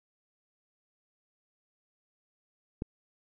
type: click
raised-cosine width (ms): 3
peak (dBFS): -20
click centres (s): 2.821
effects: none